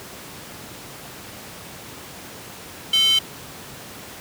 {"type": "tone with high-pass filter", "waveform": "square", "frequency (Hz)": 440, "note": "A4", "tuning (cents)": 0, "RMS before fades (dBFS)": -17, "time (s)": [2.93, 3.19], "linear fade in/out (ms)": 5, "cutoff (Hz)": 3100, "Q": 8.6, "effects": ["pink hiss -38 dBFS RMS until 4.2 s", "high-pass 100 Hz 12 dB/octave"]}